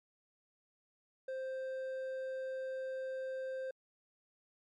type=tone with hard clipping; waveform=sine; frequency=524 Hz; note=C5; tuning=2 cents sharp; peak=-39 dBFS; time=1.28-3.71 s; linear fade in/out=5 ms; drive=5 dB; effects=MP3 48 kbps